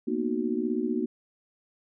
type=chord; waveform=sine; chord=B major seventh; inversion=third; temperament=just; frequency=231.5 / 246.9 / 308.7 / 370.4 Hz; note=A#3 / B3 / D#4 / F#4; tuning=-12 / 0 / -14 / +2 cents; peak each=-31 dBFS; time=0.07-1.06 s; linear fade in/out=10 ms; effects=none